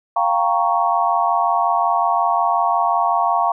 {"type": "chord", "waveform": "sine", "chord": "G half-diminished seventh", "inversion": "third", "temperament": "equal", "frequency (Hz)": [698.5, 784, 932.3, 1108.7], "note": ["F5", "G5", "Bb5", "Db6"], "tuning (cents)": [0, 0, 0, 0], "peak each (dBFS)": [-19, -22, -20, -20], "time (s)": [0.16, 3.52], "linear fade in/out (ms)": 5, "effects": []}